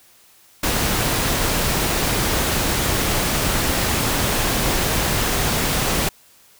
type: noise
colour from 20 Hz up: pink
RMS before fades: -20 dBFS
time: 0.63-6.09 s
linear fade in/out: 5 ms
effects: white hiss -52 dBFS RMS until 6.59 s